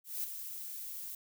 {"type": "noise with ADSR envelope", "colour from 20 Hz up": "violet", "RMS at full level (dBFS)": -35, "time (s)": [0.04, 1.15], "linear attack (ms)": 200, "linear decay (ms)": 7, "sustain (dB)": -8, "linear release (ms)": 4, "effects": []}